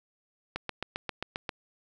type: click train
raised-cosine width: 0.3 ms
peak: -16 dBFS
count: 8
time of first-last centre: 0.56-1.492 s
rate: 7.51 Hz
effects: none